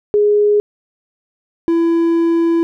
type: tone pair in turn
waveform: sine / triangle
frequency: 415.3 / 334.3 Hz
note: G#4 / E4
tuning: 0 / +24 cents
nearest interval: major third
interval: 376 cents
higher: first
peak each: -9 dBFS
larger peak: neither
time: 0.14-0.6 / 1.68-2.63 s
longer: second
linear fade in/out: 0 ms
effects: none